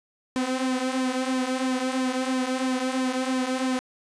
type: tone with flanger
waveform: sawtooth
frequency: 257.9 Hz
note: C4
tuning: 25 cents flat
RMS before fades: -26 dBFS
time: 0.36-3.79 s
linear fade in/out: 0 ms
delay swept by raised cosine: 1.4 to 5 ms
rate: 3 Hz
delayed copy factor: -0.65
effects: resampled to 22050 Hz + 9-bit